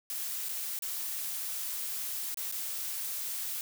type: noise with dropouts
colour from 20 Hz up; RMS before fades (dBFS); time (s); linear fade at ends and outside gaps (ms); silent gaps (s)
blue; -36; 0.1-3.61; 1; 0.487-0.491 / 0.79-0.822 / 2.344-2.372 / 2.515-2.523
effects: none